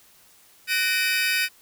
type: tone cluster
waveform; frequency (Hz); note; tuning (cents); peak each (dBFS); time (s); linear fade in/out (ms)
30% pulse; 1497 / 1851 / 2342 / 2540; F#6 / A#6 / D7 / D#7; +20 / -13 / -5 / +35; -24; 0.67-1.49; 50
effects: white hiss -55 dBFS RMS until 1.61 s